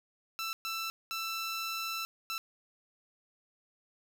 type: tone bursts at uneven times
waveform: 15% pulse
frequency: 1332 Hz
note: E6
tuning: 18 cents sharp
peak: -28 dBFS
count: 4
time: 0.39-0.53 / 0.65-0.9 / 1.11-2.05 / 2.3-2.38 s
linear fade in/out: 0 ms
effects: none